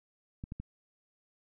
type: clicks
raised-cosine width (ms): 5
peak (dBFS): -27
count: 3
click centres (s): 0.439 / 0.521 / 0.6
effects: none